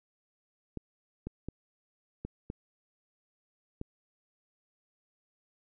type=clicks; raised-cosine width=3 ms; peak=-24 dBFS; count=6; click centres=0.773 / 1.27 / 1.486 / 2.25 / 2.501 / 3.814 s; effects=none